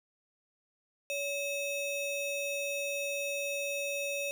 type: ring-modulated tone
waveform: square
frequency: 1576 Hz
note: G6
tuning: 9 cents sharp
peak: -30 dBFS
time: 1.1-4.31 s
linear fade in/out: 0 ms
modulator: 1010 Hz
effects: none